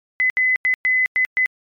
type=tone bursts at uneven times; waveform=sine; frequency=2021 Hz; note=B6; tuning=39 cents sharp; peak=-14 dBFS; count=6; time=0.2-0.3 / 0.37-0.56 / 0.65-0.74 / 0.85-1.06 / 1.16-1.25 / 1.37-1.46 s; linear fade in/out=0 ms; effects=MP3 96 kbps